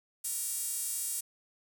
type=tone with high-pass filter; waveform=sawtooth; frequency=468.1 Hz; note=A#4; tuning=7 cents sharp; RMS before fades=-35 dBFS; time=0.24-1.21 s; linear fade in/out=10 ms; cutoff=9100 Hz; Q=2; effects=none